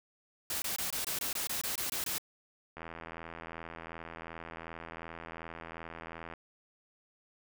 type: noise bursts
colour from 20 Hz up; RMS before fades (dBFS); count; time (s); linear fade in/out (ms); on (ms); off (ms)
white; -35; 12; 0.5-2.182; 2; 120; 22
type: click train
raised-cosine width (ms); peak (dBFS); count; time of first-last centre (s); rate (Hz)
0.5; -28; 296; 2.77-6.337; 82.7
effects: none